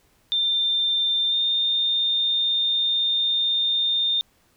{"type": "tone pair in turn", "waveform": "sine", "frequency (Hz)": [3589, 3629], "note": ["A7", "A#7"], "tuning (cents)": [34, -47], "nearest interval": "unison", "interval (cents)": 19, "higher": "second", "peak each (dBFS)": -19, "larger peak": "neither", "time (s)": [[0.32, 1.32], [1.32, 4.21]], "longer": "second", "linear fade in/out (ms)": 0, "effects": ["pink hiss -62 dBFS RMS until 4.56 s"]}